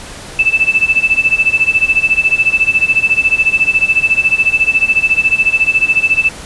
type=tone with tremolo; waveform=sine; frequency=2637 Hz; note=E7; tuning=in tune; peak=-5 dBFS; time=0.39-6.29 s; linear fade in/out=2 ms; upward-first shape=sine; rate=14 Hz; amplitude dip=90%; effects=pink hiss -30 dBFS RMS until 6.45 s + resampled to 24000 Hz